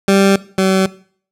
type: tone pair in turn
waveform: 20% pulse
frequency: 196 / 190.2 Hz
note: G3 / F#3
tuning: 0 / +48 cents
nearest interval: minor second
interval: 52 cents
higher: first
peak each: -4 / -6 dBFS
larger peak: first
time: 0.08-0.36 / 0.58-0.86 s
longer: neither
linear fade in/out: 2 ms
effects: noise-tail reverb RT60 0.5 s tail -19 dB re dry + low-pass 11000 Hz 12 dB/octave